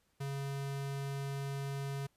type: tone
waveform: square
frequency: 138.59 Hz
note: C#3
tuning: in tune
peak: -37 dBFS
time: 0.2-2.07 s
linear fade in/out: 10 ms
effects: pink hiss -75 dBFS RMS until 2.16 s + resampled to 32000 Hz